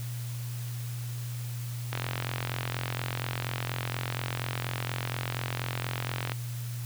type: click train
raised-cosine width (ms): 0.3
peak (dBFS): -15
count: 195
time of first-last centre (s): 1.93-6.319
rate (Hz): 44.2
effects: added 120 Hz sine -33 dBFS peak until 6.85 s + white hiss -46 dBFS RMS until 6.85 s